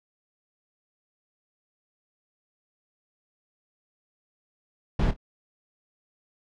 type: noise with echo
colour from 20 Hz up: brown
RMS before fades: -22 dBFS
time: 4.99-5.11 s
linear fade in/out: 5 ms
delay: 27 ms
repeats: 2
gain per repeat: -13 dB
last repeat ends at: 5.164 s
effects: low-pass 4000 Hz 12 dB/octave